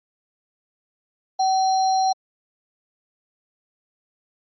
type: tone with sample-and-hold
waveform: sine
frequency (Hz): 760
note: F#5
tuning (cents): +46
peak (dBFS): -16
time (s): 1.39-2.13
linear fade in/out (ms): 10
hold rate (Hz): 4900
effects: MP3 32 kbps